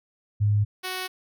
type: tone pair in turn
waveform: sine / 5% pulse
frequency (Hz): 103.9 / 371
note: G#2 / F#4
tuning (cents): +1 / +5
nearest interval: octave + minor seventh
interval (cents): 2204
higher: second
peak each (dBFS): -18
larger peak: neither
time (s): 0.4-0.65 / 0.83-1.08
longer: neither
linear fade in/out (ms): 20
effects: none